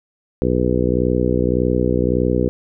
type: harmonic tone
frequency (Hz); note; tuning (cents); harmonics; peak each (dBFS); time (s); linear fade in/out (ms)
61.74; B1; 0; 1 / 2 / 3 / 4 / 5 / 6 / 7 / 8; -23 / -23 / -23 / -23 / -23 / -23 / -23 / -23; 0.42-2.49; 0
effects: none